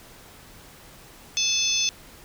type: harmonic tone with a mistuned harmonic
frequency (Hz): 868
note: A5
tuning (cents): -24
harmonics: 3 / 4 / 5 / 6 / 7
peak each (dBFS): -29 / -26 / -32 / -28 / -25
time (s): 1.37-1.89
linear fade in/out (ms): 0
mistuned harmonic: 7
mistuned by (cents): +29
effects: pink hiss -48 dBFS RMS until 2.24 s